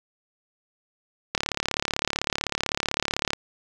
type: click train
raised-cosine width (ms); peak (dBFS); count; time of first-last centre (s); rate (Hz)
0.2; -6; 72; 1.35-3.333; 35.8
effects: none